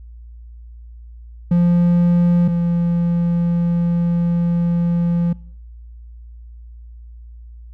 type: tone pair in turn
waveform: triangle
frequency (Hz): 173.8 / 171.7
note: F3 / F3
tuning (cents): -8 / -29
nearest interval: unison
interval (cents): 21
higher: first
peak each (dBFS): -9 / -13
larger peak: first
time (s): 1.51-2.48 / 2.48-5.33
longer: second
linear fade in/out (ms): 5
effects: noise-tail reverb RT60 0.7 s tail -24 dB re dry + added 58 Hz sine -35 dBFS peak until 7.73 s